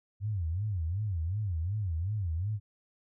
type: tone with vibrato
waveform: sine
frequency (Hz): 92.8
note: F#2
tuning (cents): +6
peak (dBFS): -29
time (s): 0.2-2.6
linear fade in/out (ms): 50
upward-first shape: sine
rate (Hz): 2.7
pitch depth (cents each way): 270
effects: none